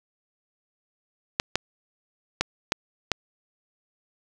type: clicks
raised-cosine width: 0.2 ms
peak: -4 dBFS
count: 5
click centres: 1.399 / 1.556 / 2.41 / 2.721 / 3.117 s
effects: none